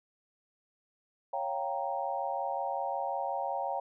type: chord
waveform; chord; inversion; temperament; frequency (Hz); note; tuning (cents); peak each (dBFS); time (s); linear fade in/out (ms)
sine; G half-diminished seventh; second; equal; 554.4 / 698.5 / 784 / 932.3; Db5 / F5 / G5 / Bb5; 0 / 0 / 0 / 0; -37 / -37 / -35 / -37; 1.33-3.8; 5
effects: none